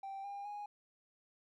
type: tone with pitch steps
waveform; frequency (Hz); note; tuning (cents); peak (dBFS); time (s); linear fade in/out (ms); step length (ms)
triangle; 782 / 803.5 / 825.6; G5 / G5 / G#5; -4 / +43 / -10; -39; 0.03-0.66; 5; 210
effects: tanh soft clip ceiling -37 dBFS